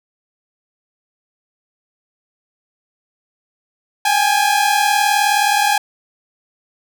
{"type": "tone pair together", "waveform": "sawtooth", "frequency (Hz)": [802, 841.4], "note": ["G5", "G#5"], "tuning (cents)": [39, 22], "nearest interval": "minor second", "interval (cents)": 83, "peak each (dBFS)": -12, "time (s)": [4.05, 5.78], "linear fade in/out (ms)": 5, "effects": []}